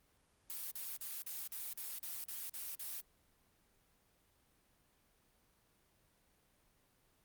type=noise bursts; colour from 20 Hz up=blue; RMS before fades=-44 dBFS; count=10; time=0.5-3.005 s; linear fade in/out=0 ms; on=210 ms; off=45 ms; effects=pink hiss -73 dBFS RMS until 7.24 s + Opus 32 kbps